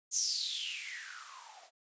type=noise with band-pass filter sweep; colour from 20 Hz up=violet; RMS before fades=-38 dBFS; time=0.11-1.71 s; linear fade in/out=50 ms; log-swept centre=6600 to 630 Hz; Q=8.9; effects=resampled to 16000 Hz